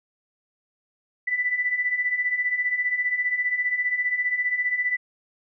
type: beating tone pair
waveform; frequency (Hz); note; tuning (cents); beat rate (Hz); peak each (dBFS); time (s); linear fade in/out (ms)
sine; 1971 / 1986; B6 / B6; -4 / +9; 15; -28 / -23; 1.27-4.97; 10
effects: none